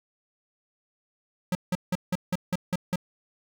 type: tone bursts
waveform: square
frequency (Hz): 180.8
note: F#3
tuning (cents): -40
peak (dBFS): -24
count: 8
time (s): 1.52-2.958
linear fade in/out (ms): 2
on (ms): 31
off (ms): 170
effects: none